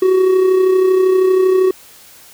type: tone with amplitude modulation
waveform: triangle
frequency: 374.1 Hz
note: F#4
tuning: 19 cents sharp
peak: -5 dBFS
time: 0.02-1.71 s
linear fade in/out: 5 ms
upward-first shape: sine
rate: 32.7 Hz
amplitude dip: 45%
effects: white hiss -42 dBFS RMS until 2.33 s